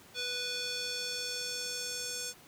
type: tone with band-pass filter sweep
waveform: square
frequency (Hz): 492.7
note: B4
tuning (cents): -4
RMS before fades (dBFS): -37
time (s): 0.14-2.34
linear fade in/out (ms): 50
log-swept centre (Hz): 3900 to 6800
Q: 2
effects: pink hiss -56 dBFS RMS until 2.47 s + high-pass 100 Hz 12 dB/octave